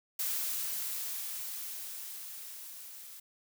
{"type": "noise with level ramp", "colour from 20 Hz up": "blue", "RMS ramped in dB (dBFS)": [-33, -49], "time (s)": [0.19, 3.2], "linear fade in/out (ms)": 5, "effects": []}